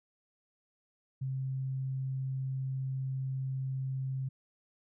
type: tone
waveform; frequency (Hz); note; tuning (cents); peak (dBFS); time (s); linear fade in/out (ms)
sine; 132.6; C3; +23; -32; 1.21-4.29; 10
effects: none